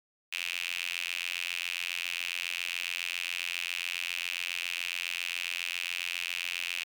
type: tone with high-pass filter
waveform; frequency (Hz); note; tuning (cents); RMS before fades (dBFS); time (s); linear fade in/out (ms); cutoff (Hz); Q
sawtooth; 87.31; F2; 0; -35; 0.32-6.84; 10; 2600; 5.6
effects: none